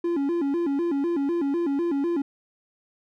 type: tone with vibrato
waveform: triangle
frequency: 309.5 Hz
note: D#4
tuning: 9 cents flat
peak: -20 dBFS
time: 0.04-2.22 s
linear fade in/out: 5 ms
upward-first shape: square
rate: 4 Hz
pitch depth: 180 cents each way
effects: none